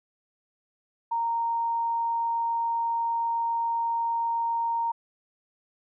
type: tone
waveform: sine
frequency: 927 Hz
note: A#5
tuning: 10 cents flat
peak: -24 dBFS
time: 1.11-4.92 s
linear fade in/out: 10 ms
effects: none